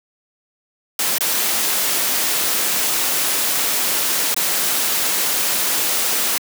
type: noise with dropouts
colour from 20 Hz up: white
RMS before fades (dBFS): -19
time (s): 0.99-6.38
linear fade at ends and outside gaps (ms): 2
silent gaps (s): 1.182-1.207 / 4.344-4.364
effects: high-pass 200 Hz 12 dB/octave